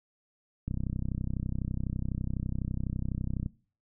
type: click train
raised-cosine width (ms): 5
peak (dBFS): -20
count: 90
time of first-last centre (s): 0.68-3.461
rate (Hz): 32
effects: noise-tail reverb RT60 0.4 s tail -20 dB re dry